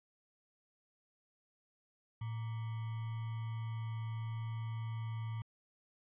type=tone with sample-and-hold; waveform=sine; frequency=112.4 Hz; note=A2; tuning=37 cents sharp; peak=-37 dBFS; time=2.21-5.42 s; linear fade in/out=5 ms; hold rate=1050 Hz; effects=resampled to 8000 Hz